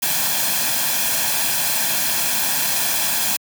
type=noise with comb filter; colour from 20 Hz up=white; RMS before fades=-20 dBFS; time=0.02-3.37 s; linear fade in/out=10 ms; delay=1.2 ms; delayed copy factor=+0.6; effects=high-pass 150 Hz 12 dB/octave